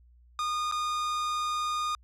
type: tone with dropouts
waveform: 45% pulse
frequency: 1224 Hz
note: D#6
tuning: 29 cents flat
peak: -28 dBFS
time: 0.39-1.95 s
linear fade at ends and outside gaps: 1 ms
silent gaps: 0.714-0.722 s
effects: added 60 Hz sine -55 dBFS peak until 2.03 s + low-pass 7000 Hz 12 dB/octave